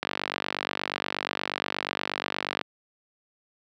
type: click train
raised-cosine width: 0.3 ms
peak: -10 dBFS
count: 126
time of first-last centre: 0.03-2.613 s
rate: 48.4 Hz
effects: high-pass 200 Hz 12 dB/octave